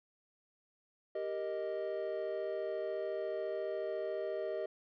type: chord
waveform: triangle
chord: Eb major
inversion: first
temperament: equal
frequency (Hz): 392 / 466.2 / 622.3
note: G4 / Bb4 / Eb5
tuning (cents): 0 / 0 / 0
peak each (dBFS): -38 / -40 / -36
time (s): 1.15-4.66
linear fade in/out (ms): 5
effects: resampled to 11025 Hz